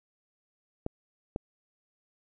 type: clicks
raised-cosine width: 2 ms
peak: -18 dBFS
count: 2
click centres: 0.864 / 1.361 s
effects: none